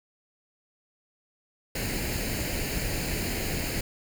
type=noise with comb filter; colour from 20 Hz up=pink; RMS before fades=-30 dBFS; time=1.75-3.81 s; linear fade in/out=5 ms; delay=0.43 ms; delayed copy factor=+0.65; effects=none